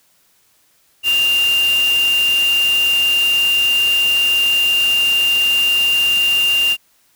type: tone in noise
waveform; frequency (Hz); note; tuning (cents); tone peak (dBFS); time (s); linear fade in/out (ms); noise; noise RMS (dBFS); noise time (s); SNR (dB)
sine; 2794; F7; 0; -12; 1.03-6.77; 50; white; -27; 1.03-6.77; +12
effects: white hiss -57 dBFS RMS until 7.15 s